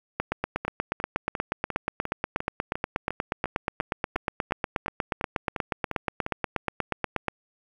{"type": "two click trains", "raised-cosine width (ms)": 0.5, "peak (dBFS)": [-10, -15], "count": [60, 17], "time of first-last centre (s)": [[0.2, 7.283], [0.65, 6.264]], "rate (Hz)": [8.33, 2.85], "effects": ["8-bit"]}